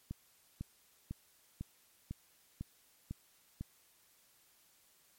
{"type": "click train", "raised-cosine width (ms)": 5, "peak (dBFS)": -28, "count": 8, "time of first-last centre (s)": [0.11, 3.61], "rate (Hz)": 2, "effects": ["white hiss -68 dBFS RMS until 5.18 s", "MP3 64 kbps"]}